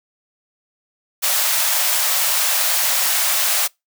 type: high-pass noise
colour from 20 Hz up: white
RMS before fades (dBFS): -18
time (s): 1.22-3.68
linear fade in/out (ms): 20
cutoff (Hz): 550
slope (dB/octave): 96
effects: noise-tail reverb RT60 0.2 s tail -26 dB re dry